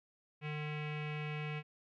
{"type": "tone with low-pass filter", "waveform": "square", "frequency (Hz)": 150.7, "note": "D3", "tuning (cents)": 45, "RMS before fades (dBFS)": -40, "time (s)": [0.41, 1.63], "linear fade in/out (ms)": 50, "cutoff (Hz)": 2500, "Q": 5.4, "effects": []}